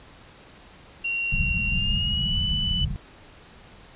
sine tone with pitch glide, 2753 to 2985 Hz, F7 to F#7, -25 to +15 cents, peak -24 dBFS, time 1.04-2.85 s, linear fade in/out 10 ms, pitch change +140 cents, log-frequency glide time 1.67-2.4 s
pink low-pass noise, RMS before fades -27 dBFS, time 1.32-2.96 s, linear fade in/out 0 ms, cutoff 210 Hz, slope 96 dB/octave
effects pink hiss -49 dBFS RMS until 3.95 s + resampled to 8000 Hz

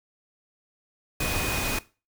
sine tone in noise, 2489 Hz, D#7, in tune, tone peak -32 dBFS, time 1.2-1.79 s, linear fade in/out 5 ms, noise pink, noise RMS -28 dBFS, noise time 1.2-1.79 s, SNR -7 dB, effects noise-tail reverb RT60 0.3 s tail -18 dB re dry

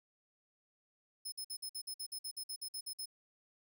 20% pulse tone bursts, 5190 Hz, E8, 28 cents flat, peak -35 dBFS, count 15, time 1.25-3.058 s, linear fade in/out 10 ms, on 72 ms, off 52 ms, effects none

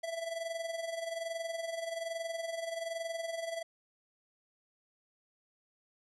square tone with amplitude modulation, 663 Hz, E5, 10 cents sharp, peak -34 dBFS, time 0.03-3.63 s, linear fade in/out 10 ms, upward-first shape sine, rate 21.2 Hz, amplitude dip 65%, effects resampled to 24000 Hz + 12-bit

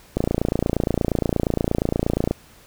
click train, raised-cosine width 2 ms, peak -6 dBFS, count 62, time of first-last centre 0.17-2.31 s, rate 28.5 Hz, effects pink hiss -50 dBFS RMS until 2.66 s

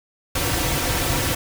pink noise with comb filter, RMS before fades -22 dBFS, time 0.35-1.35 s, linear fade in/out 5 ms, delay 4.8 ms, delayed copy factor -0.65, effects none

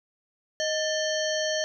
harmonic tone with a mistuned harmonic, 623 Hz, D#5, 2 cents sharp, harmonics 1 / 3 / 5 / 7 / 9 / 10, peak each -27 / -32 / -34 / -35 / -37 / -37 dBFS, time 0.6-1.64 s, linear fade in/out 0 ms, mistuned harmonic 3, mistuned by -89 cents, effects none

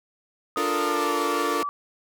sine tone with pitch glide, 1244.5 to 1154.5 Hz, D#6 to D6, 0 to -30 cents, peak -26 dBFS, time 0.56-1.69 s, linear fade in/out 0 ms, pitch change -130 cents, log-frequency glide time 0.73-1.15 s
sawtooth chord, Bb major seventh, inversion first, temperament equal, 293.7 / 349.2 / 440 / 466.2 Hz, D4 / F4 / A4 / Bb4, 0 / 0 / 0 / 0 cents, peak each -26 dBFS, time 0.57-1.63 s, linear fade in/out 2 ms
effects none

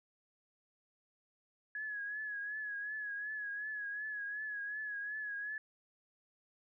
sine tone with vibrato, 1683 Hz, G#6, 23 cents sharp, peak -38 dBFS, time 1.75-5.58 s, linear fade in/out 2 ms, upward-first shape triangle, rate 2.7 Hz, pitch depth 60 cents each way, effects none

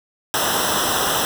pink noise with comb filter, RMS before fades -20 dBFS, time 0.34-1.25 s, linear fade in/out 0 ms, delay 0.44 ms, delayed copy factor -0.95, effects none

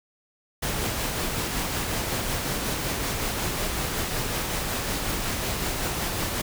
pink noise with tremolo, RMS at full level -27 dBFS, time 0.62-6.42 s, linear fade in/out 10 ms, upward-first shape sine, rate 5.4 Hz, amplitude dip 25%, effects none

